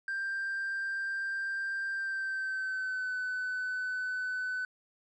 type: tone with pitch glide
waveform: triangle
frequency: 1582 to 1506.2 Hz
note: G6 to F#6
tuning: +15 to +30 cents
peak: -29 dBFS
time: 0.08-4.65 s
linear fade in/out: 2 ms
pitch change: -85 cents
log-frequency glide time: 1.92-3.14 s
effects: tanh soft clip ceiling -27 dBFS + resampled to 22050 Hz